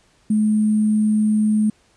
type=tone with sample-and-hold; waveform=sine; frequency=214 Hz; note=A3; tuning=48 cents flat; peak=-14 dBFS; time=0.3-1.7 s; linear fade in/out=5 ms; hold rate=8820 Hz; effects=pink hiss -58 dBFS RMS until 1.96 s + resampled to 22050 Hz